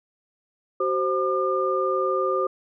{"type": "tone cluster", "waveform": "sine", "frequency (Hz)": [377.8, 525, 1204], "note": ["F#4", "C5", "D6"], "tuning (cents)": [36, 6, 43], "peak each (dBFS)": -25, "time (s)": [0.8, 2.47], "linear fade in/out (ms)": 5, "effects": []}